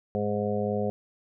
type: harmonic tone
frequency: 103.7 Hz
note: G#2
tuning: 2 cents flat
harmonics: 1 / 2 / 4 / 5 / 6 / 7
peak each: -34 / -30 / -31 / -31 / -36 / -36 dBFS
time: 0.15-0.9 s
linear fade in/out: 0 ms
effects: none